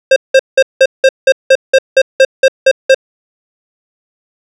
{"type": "tone bursts", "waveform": "square", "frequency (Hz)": 531, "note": "C5", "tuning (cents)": 25, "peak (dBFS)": -3, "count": 13, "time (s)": [0.11, 2.946], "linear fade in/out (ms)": 5, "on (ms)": 52, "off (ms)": 180, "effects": ["low-pass 5000 Hz 12 dB/octave"]}